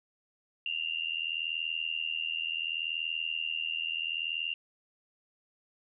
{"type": "tone with amplitude modulation", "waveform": "sine", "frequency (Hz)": 2794, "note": "F7", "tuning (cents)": 0, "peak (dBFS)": -27, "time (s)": [0.66, 4.54], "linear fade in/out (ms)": 2, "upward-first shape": "sine", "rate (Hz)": 80.7, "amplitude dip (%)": 90, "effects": []}